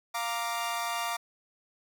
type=chord; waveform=sawtooth; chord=Bb major; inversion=second; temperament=equal; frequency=698.5 / 932.3 / 1174.7 Hz; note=F5 / Bb5 / D6; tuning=0 / 0 / 0 cents; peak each=-31 dBFS; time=0.14-1.17 s; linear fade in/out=10 ms; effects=10-bit